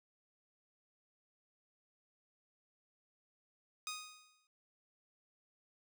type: tone with exponential decay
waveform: 10% pulse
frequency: 1244.5 Hz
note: D#6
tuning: in tune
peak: -30 dBFS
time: 3.87-4.47 s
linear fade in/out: 1 ms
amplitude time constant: 130 ms
effects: none